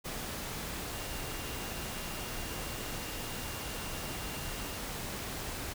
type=tone in noise; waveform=sine; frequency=2794 Hz; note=F7; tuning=in tune; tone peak=-50 dBFS; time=0.91-4.79 s; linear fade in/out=20 ms; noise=pink; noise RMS=-39 dBFS; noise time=0.04-5.74 s; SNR=-14 dB; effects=none